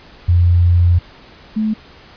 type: tone pair in turn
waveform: sine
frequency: 87.31 / 216.6 Hz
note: F2 / A3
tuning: 0 / -27 cents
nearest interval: octave + major third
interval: 1573 cents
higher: second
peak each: -8 / -14 dBFS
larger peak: first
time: 0.28-0.99 / 1.56-1.74 s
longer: first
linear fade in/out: 10 ms
effects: pink hiss -42 dBFS RMS until 2.16 s + resampled to 11025 Hz